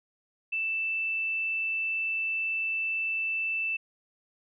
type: tone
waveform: sine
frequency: 2651 Hz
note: E7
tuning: 9 cents sharp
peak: -27 dBFS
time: 0.52-3.77 s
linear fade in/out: 10 ms
effects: none